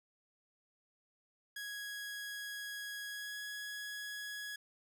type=tone with pitch glide; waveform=sawtooth; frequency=1661.2 to 1673.7 Hz; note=G#6 to G#6; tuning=0 to +13 cents; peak=-38 dBFS; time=1.56-4.56 s; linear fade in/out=5 ms; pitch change=+13 cents; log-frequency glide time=3.07-3.37 s; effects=none